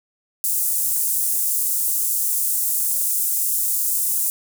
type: high-pass noise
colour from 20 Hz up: pink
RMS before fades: -21 dBFS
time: 0.44-4.3 s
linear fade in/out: 0 ms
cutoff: 8500 Hz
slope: 24 dB/octave
effects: none